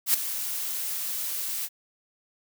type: noise with ADSR envelope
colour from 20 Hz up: blue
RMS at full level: -19 dBFS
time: 0.06-1.69 s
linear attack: 81 ms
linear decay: 5 ms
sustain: -12 dB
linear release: 43 ms
effects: none